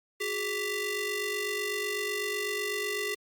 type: ring-modulated tone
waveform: sawtooth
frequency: 784 Hz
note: G5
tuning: in tune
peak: -23 dBFS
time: 0.2-3.15 s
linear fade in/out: 10 ms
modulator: 1200 Hz
effects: Opus 48 kbps